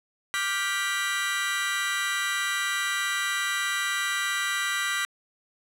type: chord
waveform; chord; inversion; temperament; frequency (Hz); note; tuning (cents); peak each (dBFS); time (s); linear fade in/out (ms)
30% pulse; G dominant seventh; second; just; 1176 / 1411.2 / 1568 / 1960; D6 / F6 / G6 / B6; +2 / +18 / 0 / -14; -30 / -31 / -29 / -26; 0.34-5.05; 0
effects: low-pass 12000 Hz 12 dB/octave